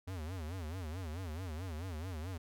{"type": "tone with vibrato", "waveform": "square", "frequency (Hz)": 85, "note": "F2", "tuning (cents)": -46, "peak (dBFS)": -40, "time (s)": [0.07, 2.38], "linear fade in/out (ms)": 10, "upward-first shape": "sine", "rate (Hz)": 4.6, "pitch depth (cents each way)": 210, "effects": []}